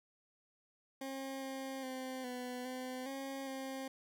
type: tone with pitch steps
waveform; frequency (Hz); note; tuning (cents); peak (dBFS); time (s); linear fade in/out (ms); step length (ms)
20% pulse; 268.8 / 267 / 259.5 / 249 / 255.6 / 271.1 / 266.3; C4 / C4 / C4 / B3 / C4 / C#4 / C4; +47 / +35 / -14 / +14 / -40 / -38 / +31; -36; 1.01-3.88; 5; 410
effects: none